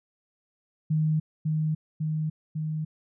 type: tone with echo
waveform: sine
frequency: 155.56 Hz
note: D#3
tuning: in tune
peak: -21 dBFS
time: 0.9-1.2 s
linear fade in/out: 10 ms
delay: 550 ms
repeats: 3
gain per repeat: -2 dB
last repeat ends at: 2.85 s
effects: none